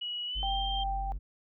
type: tone with pitch glide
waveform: sine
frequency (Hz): 2920 to 3166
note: F#7 to G7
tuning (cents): -24 to +17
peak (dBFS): -33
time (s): 0.01-0.84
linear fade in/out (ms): 10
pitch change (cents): +141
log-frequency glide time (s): 0.26-0.5
type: tone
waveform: triangle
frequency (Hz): 47.47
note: F#1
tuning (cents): +45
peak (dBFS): -31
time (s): 0.35-1.19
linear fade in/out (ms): 20
type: tone with tremolo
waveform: sine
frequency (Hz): 784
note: G5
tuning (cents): 0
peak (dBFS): -30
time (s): 0.43-1.12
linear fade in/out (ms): 0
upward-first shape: triangle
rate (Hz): 2.8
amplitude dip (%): 40
effects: none